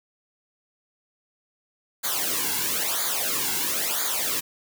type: noise with flanger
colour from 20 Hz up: white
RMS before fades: -26 dBFS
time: 2.03-4.41 s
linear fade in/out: 20 ms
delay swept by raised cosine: 0.36 to 1.66 ms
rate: 1 Hz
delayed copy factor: -0.85
effects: none